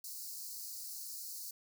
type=high-pass noise; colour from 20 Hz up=white; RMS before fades=-45 dBFS; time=0.04-1.51 s; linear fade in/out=5 ms; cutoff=4200 Hz; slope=96 dB/octave; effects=none